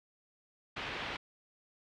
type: low-pass noise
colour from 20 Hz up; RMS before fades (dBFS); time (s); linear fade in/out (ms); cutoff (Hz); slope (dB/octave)
white; -40; 0.76-1.17; 10; 3200; 24
effects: none